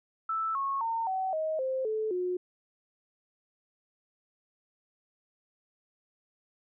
sine tone with pitch steps, 1319 / 1096.4 / 911.4 / 757.6 / 629.7 / 523.4 / 435.1 / 361.7 Hz, E6 / C#6 / A#5 / F#5 / D#5 / C5 / A4 / F#4, +1 / -19 / -39 / +41 / +21 / 0 / -19 / -39 cents, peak -28 dBFS, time 0.29-2.37 s, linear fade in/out 5 ms, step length 260 ms, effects none

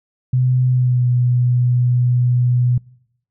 sine tone with pitch glide, 127 to 123.38 Hz, B2 to B2, +49 to -1 cents, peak -12 dBFS, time 0.33-2.78 s, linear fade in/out 5 ms, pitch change -50 cents, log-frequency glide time 0.68-1.07 s, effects noise-tail reverb RT60 0.8 s tail -25 dB re dry

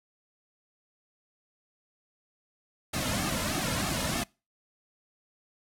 pink noise with flanger, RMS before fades -30 dBFS, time 2.93-4.24 s, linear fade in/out 10 ms, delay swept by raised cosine 2 to 2.64 ms, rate 3.2 Hz, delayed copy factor -0.75, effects noise-tail reverb RT60 0.3 s tail -25 dB re dry + low-pass 12000 Hz 12 dB/octave

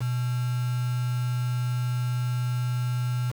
sine tone with quantisation, 123.47 Hz, B2, in tune, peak -24 dBFS, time 0-3.32 s, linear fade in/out 20 ms, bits 6, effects none

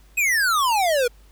square exponential sweep, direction down, 2584 to 466.2 Hz, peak -18 dBFS, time 0.17-1.08 s, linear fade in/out 10 ms, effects added 50 Hz sine -48 dBFS peak until 1.31 s + pink hiss -58 dBFS RMS until 1.31 s

